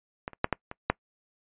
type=clicks; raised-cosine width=0.5 ms; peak=-18 / -29 / -7 / -10 / -22 / -6 dBFS; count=6; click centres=0.279 / 0.333 / 0.444 / 0.527 / 0.714 / 0.9 s; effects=noise-tail reverb RT60 0.1 s tail -24 dB re dry + resampled to 8000 Hz